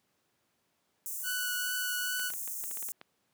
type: high-pass noise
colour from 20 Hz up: white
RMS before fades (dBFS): -38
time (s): 1.06-2.92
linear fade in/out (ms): 0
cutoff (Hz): 6400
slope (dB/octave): 48
type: tone with vibrato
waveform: sawtooth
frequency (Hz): 1480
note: F#6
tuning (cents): 0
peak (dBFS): -29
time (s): 1.23-2.32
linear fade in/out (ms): 50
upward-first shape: triangle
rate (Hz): 2.4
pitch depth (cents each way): 13
type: clicks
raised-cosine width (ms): 0.3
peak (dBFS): -30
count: 10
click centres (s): 2.196 / 2.303 / 2.337 / 2.477 / 2.639 / 2.712 / 2.772 / 2.827 / 2.888 / 3.014
effects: pink hiss -75 dBFS RMS until 3.33 s + high-pass 150 Hz 12 dB/octave